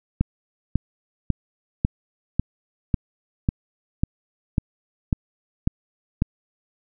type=click train; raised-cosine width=5 ms; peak=-6 dBFS; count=12; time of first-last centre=0.21-6.221 s; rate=1.83 Hz; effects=none